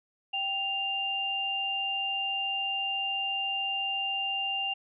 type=tone pair together; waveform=sine; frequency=781.6 / 2794 Hz; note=G5 / F7; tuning=-5 / 0 cents; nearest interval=octave + minor seventh; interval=2205 cents; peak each=-35 / -29 dBFS; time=0.33-4.74 s; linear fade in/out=10 ms; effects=none